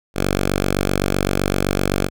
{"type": "tone", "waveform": "5% pulse", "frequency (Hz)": 47.8, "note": "G1", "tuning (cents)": -43, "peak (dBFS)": -6, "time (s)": [0.14, 2.1], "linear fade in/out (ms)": 50, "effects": []}